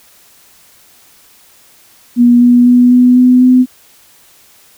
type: tone with pitch steps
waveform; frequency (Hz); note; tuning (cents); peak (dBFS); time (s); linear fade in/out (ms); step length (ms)
sine; 241.1 / 243.5 / 245.9 / 248.3 / 250.8 / 253.2; B3 / B3 / B3 / B3 / B3 / B3; -41 / -24 / -7 / +9 / +27 / +43; -3; 2.16-3.66; 50; 250
effects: white hiss -45 dBFS RMS until 4.77 s